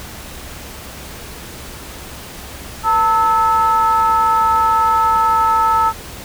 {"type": "ring-modulated tone", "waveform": "triangle", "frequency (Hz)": 204.5, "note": "G#3", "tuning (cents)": -26, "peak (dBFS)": -6, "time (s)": [2.83, 5.93], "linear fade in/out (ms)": 50, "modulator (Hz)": 1100, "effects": ["added 66 Hz sine -38 dBFS peak until 6.24 s", "pink hiss -33 dBFS RMS until 6.24 s"]}